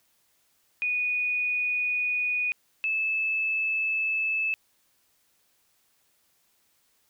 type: tone pair in turn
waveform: sine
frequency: 2470 / 2616 Hz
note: D#7 / E7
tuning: -13 / -14 cents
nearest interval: minor second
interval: 99 cents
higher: second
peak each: -24 dBFS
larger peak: neither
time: 0.82-2.52 / 2.84-4.54 s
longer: neither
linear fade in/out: 0 ms
effects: white hiss -68 dBFS RMS until 7.09 s